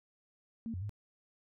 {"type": "tone with pitch steps", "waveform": "sine", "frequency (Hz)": [227.5, 90.8, 103.4], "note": ["A#3", "F#2", "G#2"], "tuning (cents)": [-42, -32, -7], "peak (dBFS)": -36, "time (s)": [0.66, 0.894], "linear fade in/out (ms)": 0, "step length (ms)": 78, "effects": []}